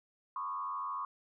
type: tone with frequency modulation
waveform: sine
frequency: 1100 Hz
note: C#6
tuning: 14 cents flat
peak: -35 dBFS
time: 0.36-1.05 s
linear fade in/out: 2 ms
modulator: 93 Hz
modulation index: 1.1
effects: none